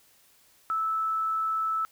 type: tone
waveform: sine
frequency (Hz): 1311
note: E6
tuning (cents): -10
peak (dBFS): -25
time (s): 0.7-1.85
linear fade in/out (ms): 0
effects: white hiss -61 dBFS RMS until 1.91 s